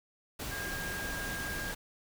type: tone in noise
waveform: sine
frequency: 1618 Hz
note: G#6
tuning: 46 cents flat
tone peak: -38 dBFS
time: 0.51-1.72 s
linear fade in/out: 10 ms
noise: pink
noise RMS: -39 dBFS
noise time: 0.39-1.75 s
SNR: -2 dB
effects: none